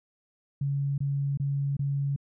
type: tone bursts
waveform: sine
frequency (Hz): 140.1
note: C#3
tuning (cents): +19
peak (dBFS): -25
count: 4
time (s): 0.61-2.162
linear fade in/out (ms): 5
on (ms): 370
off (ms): 24
effects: none